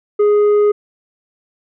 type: tone with tanh clipping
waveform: triangle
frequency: 415.3 Hz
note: G#4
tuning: in tune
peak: -10 dBFS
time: 0.19-0.72 s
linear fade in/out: 10 ms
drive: 9 dB
effects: none